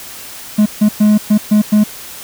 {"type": "tone bursts at uneven times", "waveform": "triangle", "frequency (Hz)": 210.9, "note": "G#3", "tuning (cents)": 27, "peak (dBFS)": -4, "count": 6, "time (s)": [[0.58, 0.66], [0.81, 0.89], [1, 1.18], [1.3, 1.38], [1.51, 1.62], [1.72, 1.84]], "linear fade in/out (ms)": 10, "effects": ["white hiss -31 dBFS RMS until 2.23 s"]}